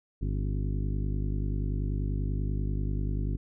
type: harmonic tone with a mistuned harmonic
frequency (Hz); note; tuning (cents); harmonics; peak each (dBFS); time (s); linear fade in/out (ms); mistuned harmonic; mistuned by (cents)
50.3; G1; +45; 1 / 2 / 3 / 4 / 5 / 6 / 7 / 8; -29 / -33 / -36 / -43 / -41 / -44 / -46 / -50; 0.21-3.37; 10; 6; -69
effects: none